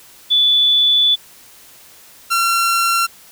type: tone pair in turn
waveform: sine / sawtooth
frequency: 3466 / 1365.2 Hz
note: A7 / F6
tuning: -27 / -40 cents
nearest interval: octave + major third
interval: 1613 cents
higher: first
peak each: -10 dBFS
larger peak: neither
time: 0.3-1.16 / 2.3-3.07 s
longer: first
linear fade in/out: 20 ms
effects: white hiss -44 dBFS RMS until 3.31 s